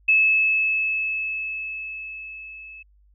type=tone with level ramp; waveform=sine; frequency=2600 Hz; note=E7; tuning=24 cents flat; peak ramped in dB=-13 to -39 dBFS; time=0.08-2.83 s; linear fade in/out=10 ms; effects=added 50 Hz sine -54 dBFS peak until 3.14 s